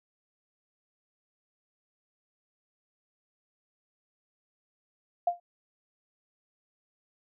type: tone with exponential decay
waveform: sine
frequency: 699 Hz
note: F5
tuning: 1 cent sharp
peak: -19 dBFS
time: 5.27-5.4 s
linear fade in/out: 5 ms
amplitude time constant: 27 ms
effects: none